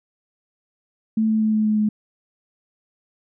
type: tone with pitch steps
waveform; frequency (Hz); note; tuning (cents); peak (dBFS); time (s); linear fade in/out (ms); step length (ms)
sine; 220 / 218.5 / 217 / 215.5 / 214 / 212.5; A3 / A3 / A3 / A3 / A3 / G#3; 0 / -12 / -24 / -36 / -48 / +40; -16; 1.17-1.89; 5; 120
effects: none